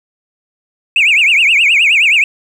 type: tone with vibrato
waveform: sine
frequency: 2489 Hz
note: D#7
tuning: in tune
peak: -5 dBFS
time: 0.96-2.24 s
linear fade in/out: 2 ms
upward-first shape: triangle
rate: 9.5 Hz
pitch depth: 270 cents each way
effects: tanh soft clip ceiling -4 dBFS + 7-bit